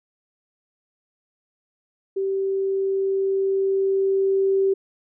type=tone with level ramp; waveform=sine; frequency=388 Hz; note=G4; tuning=18 cents flat; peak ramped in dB=-21 to -16 dBFS; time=2.16-4.74 s; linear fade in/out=10 ms; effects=none